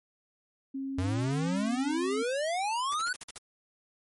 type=tone with pitch glide; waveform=sine; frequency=270.2 to 265.7 Hz; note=C#4 to C4; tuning=-44 to +27 cents; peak=-32 dBFS; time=0.74-2.23 s; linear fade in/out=10 ms; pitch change=-29 cents; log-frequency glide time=1.56-1.72 s
type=exponential sweep; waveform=square; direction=up; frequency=89.1 to 1528 Hz; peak=-29 dBFS; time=0.98-3.13 s; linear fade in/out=5 ms
type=noise bursts; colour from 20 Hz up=white; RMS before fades=-41 dBFS; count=7; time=2.92-3.379 s; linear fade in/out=0 ms; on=21 ms; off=52 ms
effects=MP3 48 kbps